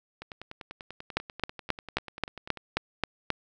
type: two click trains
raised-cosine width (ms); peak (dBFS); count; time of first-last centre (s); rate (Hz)
0.3; -9 / -24; 9 / 25; 1.17-3.303 / 0.22-2.573; 3.75 / 10.2
effects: none